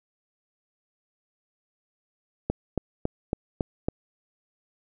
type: click train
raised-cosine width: 2 ms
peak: -11 dBFS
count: 6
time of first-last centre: 2.5-3.885 s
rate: 3.61 Hz
effects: none